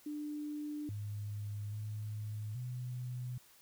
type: tone with pitch steps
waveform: sine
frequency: 297.7 / 103.6 / 106.5 / 124.6 Hz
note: D4 / G#2 / G#2 / B2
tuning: +24 / -4 / +44 / +16 cents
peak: -38 dBFS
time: 0.06-3.38 s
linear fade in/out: 5 ms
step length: 830 ms
effects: white hiss -63 dBFS RMS until 3.61 s